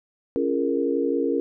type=chord; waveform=sine; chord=Bb minor seventh; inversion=first; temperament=equal with one note detuned; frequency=277.2 / 342.8 / 415.3 / 466.2 Hz; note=Db4 / F4 / Ab4 / Bb4; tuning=0 / -32 / 0 / 0 cents; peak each=-25 / -27 / -28 / -25 dBFS; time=0.36-1.4 s; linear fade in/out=0 ms; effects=none